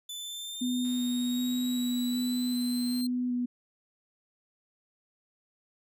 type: exponential sweep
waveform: sawtooth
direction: up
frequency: 3497 to 4167 Hz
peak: -34 dBFS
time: 0.09-3.07 s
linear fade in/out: 5 ms
type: tone with vibrato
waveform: sine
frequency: 246.9 Hz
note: B3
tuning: in tune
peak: -27 dBFS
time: 0.61-3.46 s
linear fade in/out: 10 ms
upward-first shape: square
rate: 1.3 Hz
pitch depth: 10 cents each way
type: click train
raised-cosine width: 0.2 ms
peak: -37 dBFS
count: 286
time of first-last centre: 0.85-3.009 s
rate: 132 Hz
effects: none

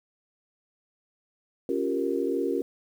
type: chord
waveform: sine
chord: G half-diminished seventh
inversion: second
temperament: equal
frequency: 277.2 / 349.2 / 392 / 466.2 Hz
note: Db4 / F4 / G4 / Bb4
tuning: 0 / 0 / 0 / 0 cents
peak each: -30 dBFS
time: 1.69-2.62 s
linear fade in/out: 2 ms
effects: 9-bit

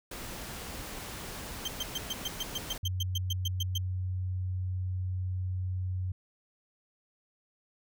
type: noise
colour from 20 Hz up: pink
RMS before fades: -41 dBFS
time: 0.11-2.78 s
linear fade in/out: 5 ms
type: tone bursts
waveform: 35% pulse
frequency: 3136 Hz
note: G7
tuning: in tune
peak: -29 dBFS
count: 15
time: 1.65-3.78 s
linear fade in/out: 5 ms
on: 30 ms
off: 120 ms
type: tone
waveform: sine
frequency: 92.2 Hz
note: F#2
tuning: 6 cents flat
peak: -30 dBFS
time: 2.83-6.12 s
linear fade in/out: 5 ms
effects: none

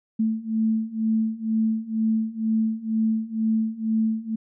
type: beating tone pair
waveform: sine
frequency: 220 / 222.1 Hz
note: A3 / A3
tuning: 0 / +16 cents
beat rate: 2.1 Hz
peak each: -25 / -23 dBFS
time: 0.19-4.36 s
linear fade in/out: 10 ms
effects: none

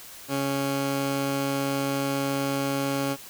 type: tone pair together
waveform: 15% pulse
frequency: 138.35 / 276.7 Hz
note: C#3 / C#4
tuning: -3 / -3 cents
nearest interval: octave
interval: 1200 cents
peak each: -23 dBFS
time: 0.28-3.17 s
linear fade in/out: 50 ms
effects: white hiss -44 dBFS RMS until 3.29 s

